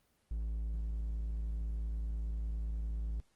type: tone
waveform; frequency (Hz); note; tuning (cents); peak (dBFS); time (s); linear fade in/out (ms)
triangle; 55; A1; 0; -32; 0.31-3.2; 0
effects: pink hiss -74 dBFS RMS until 3.35 s + Opus 24 kbps